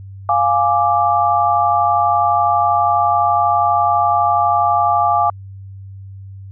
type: chord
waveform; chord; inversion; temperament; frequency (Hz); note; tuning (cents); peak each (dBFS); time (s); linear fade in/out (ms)
sine; D diminished; first; equal; 698.5 / 830.6 / 1174.7; F5 / Ab5 / D6; 0 / 0 / 0; -16; 0.29-5.3; 2
effects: added 97 Hz sine -31 dBFS peak until 6.51 s